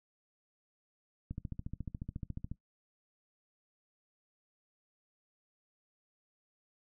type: click train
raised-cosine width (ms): 5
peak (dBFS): -27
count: 18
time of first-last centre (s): 1.31-2.516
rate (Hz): 14.1
effects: noise-tail reverb RT60 0.1 s tail -17 dB re dry